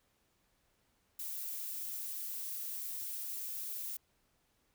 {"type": "noise", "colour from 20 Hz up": "violet", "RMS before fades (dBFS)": -41, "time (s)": [1.19, 3.97], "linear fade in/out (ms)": 5, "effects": ["pink hiss -75 dBFS RMS until 4.74 s"]}